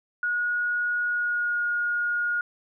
sine tone with pitch glide, 1449 to 1433.2 Hz, F#6 to F6, -37 to +44 cents, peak -23 dBFS, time 0.23-2.41 s, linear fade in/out 2 ms, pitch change -19 cents, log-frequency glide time 1.07-1.63 s, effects none

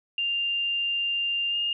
sine tone with pitch glide, 2794 to 2828 Hz, F7 to F7, 0 to +21 cents, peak -24 dBFS, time 0.18-1.73 s, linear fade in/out 2 ms, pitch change +21 cents, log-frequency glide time 1.5-1.56 s, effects none

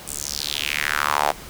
sawtooth tone with high-pass filter sweep, 73.4 Hz, D2, in tune, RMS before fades -24 dBFS, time 0.07-1.32 s, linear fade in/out 10 ms, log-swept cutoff 8900 to 700 Hz, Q 3.3, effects pink hiss -39 dBFS RMS until 1.49 s

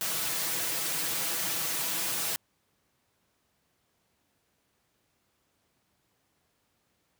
white noise with comb filter, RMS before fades -31 dBFS, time 0.01-2.36 s, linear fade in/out 0 ms, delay 6.1 ms, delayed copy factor +0.9, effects pink hiss -73 dBFS RMS until 7.19 s + high-pass 80 Hz 12 dB/octave

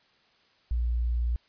sine tone, 59.2 Hz, A#1, 27 cents sharp, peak -24 dBFS, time 0.71-1.36 s, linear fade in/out 0 ms, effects white hiss -64 dBFS RMS until 1.48 s + resampled to 11025 Hz

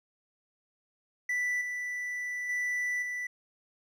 triangle tone with level steps, 1975.5 Hz, B6, in tune, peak -26 / -31 / -27 / -31 dBFS, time 1.29-3.27 s, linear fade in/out 5 ms, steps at 1.61 / 2.49 / 3.02 s, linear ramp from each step 5 ms, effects none

